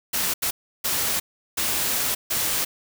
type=noise bursts at uneven times; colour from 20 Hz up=white; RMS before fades=-24 dBFS; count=5; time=0.13-0.34 / 0.42-0.51 / 0.84-1.2 / 1.57-2.15 / 2.3-2.65 s; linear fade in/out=10 ms; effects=none